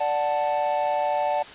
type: chord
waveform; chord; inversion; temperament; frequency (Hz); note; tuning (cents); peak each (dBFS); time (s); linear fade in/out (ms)
triangle; D major; none; equal; 587.3 / 740 / 880; D5 / F#5 / A5; 0 / 0 / 0; -24; 0-1.43; 10
effects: white hiss -41 dBFS RMS until 1.54 s + resampled to 8000 Hz